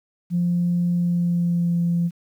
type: tone with pitch glide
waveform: sine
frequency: 174.61 to 171.41 Hz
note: F3 to F3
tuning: 0 to -32 cents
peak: -17 dBFS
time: 0.3-2.11 s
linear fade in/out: 50 ms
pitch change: -32 cents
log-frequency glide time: 0.93-1.8 s
effects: tanh soft clip ceiling -13 dBFS + 9-bit